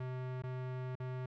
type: tone with dropouts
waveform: square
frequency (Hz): 127.8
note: C3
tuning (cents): -40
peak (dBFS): -39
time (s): 0-1.26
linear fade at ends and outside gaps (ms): 5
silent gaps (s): 0.422-0.436 / 0.954-1
effects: low-pass 2000 Hz 12 dB/octave